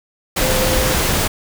sine tone in noise, 517 Hz, C5, 21 cents flat, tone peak -20 dBFS, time 0.41-0.94 s, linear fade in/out 10 ms, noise pink, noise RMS -17 dBFS, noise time 0.36-1.28 s, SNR -6 dB, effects none

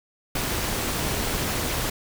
pink noise with amplitude modulation, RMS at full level -24 dBFS, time 0.35-1.9 s, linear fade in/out 5 ms, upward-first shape sine, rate 278 Hz, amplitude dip 55%, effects none

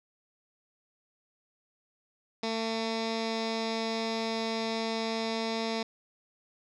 15% pulse tone with low-pass filter, 224.9 Hz, A3, 38 cents sharp, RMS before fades -32 dBFS, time 2.43-5.83 s, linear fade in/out 5 ms, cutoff 4800 Hz, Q 3.2, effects none

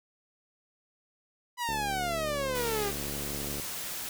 sawtooth exponential sweep, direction down, 994 to 387.1 Hz, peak -26 dBFS, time 1.57-2.93 s, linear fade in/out 50 ms
click train, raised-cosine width 2 ms, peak -26 dBFS, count 138, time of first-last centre 1.69-3.598 s, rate 71.8 Hz
white noise, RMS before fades -37 dBFS, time 2.55-4.09 s, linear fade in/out 2 ms
effects none

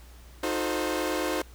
sawtooth chord, D# diminished seventh, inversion none, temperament equal with one note detuned, 311.1 / 360.5 / 440 / 523.3 Hz, D#4 / F#4 / A4 / C5, 0 / -45 / 0 / 0 cents, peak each -27 / -28 / -32 / -28 dBFS, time 0.43-1.42 s, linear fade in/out 5 ms, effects added 60 Hz sine -47 dBFS peak until 1.54 s + pink hiss -55 dBFS RMS until 1.54 s

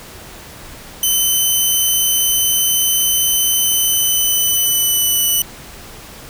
5% pulse tone with pitch glide, 3043 to 2973 Hz, F#7 to F#7, +48 to +8 cents, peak -5 dBFS, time 1.03-5.42 s, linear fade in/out 2 ms, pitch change -40 cents, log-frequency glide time 3.56-5.27 s, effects pink hiss -36 dBFS RMS until 6.29 s

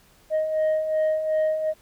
sine beating tone pair, 622.3 / 625 Hz, D#5 / D#5, 0 / +8 cents, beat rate 2.7 Hz, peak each -26 / -19 dBFS, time 0.3-1.74 s, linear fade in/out 50 ms, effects tanh soft clip ceiling -18 dBFS + pink hiss -57 dBFS RMS until 1.81 s

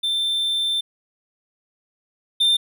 triangle tone pair in turn, 3560 / 3591 Hz, A7 / A7, +20 / +35 cents, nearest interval unison, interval 15 cents, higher second, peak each -18 / -13 dBFS, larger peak second, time 0.03-0.81 / 2.4-2.57 s, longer first, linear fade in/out 10 ms, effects none

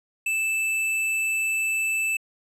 square tone, 2637 Hz, E7, in tune, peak -23 dBFS, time 0.26-2.17 s, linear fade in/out 5 ms, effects low-pass 12000 Hz 12 dB/octave

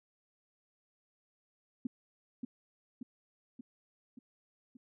sine tone with echo, 246.9 Hz, B3, in tune, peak -31 dBFS, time 1.85-1.87 s, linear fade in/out 5 ms, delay 580 ms, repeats 5, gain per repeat -4 dB, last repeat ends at 4.77 s, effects none

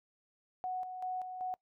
sine tone with tremolo, 739 Hz, F#5, 2 cents flat, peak -34 dBFS, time 0.64-1.54 s, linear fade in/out 0 ms, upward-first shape square, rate 2.6 Hz, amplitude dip 50%, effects noise-tail reverb RT60 0.1 s tail -23 dB re dry

